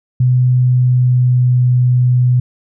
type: tone with pitch glide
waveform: sine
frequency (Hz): 126 to 124.7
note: B2 to B2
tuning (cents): +35 to +17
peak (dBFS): -8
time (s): 0.2-2.4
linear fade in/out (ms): 5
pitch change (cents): -18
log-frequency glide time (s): 0.45-1.68
effects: none